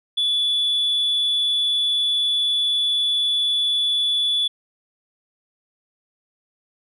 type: tone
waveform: sine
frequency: 3444 Hz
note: A7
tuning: 38 cents flat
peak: -16 dBFS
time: 0.17-4.48 s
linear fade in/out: 10 ms
effects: tanh soft clip ceiling -15 dBFS